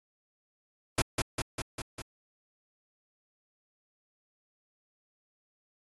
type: noise with echo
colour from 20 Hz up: pink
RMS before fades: -25 dBFS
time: 0.98-1.02 s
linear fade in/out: 5 ms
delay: 200 ms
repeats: 5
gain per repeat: -3 dB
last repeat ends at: 2.02 s
effects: AAC 32 kbps